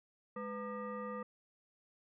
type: tone with frequency modulation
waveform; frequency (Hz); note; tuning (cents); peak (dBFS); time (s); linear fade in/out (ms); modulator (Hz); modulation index
sine; 499.4; B4; +19; -39; 0.36-1.23; 5; 708; 1.3
effects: none